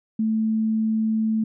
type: tone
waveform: sine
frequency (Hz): 220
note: A3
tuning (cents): 0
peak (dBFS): -19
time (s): 0.19-1.44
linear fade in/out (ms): 5
effects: none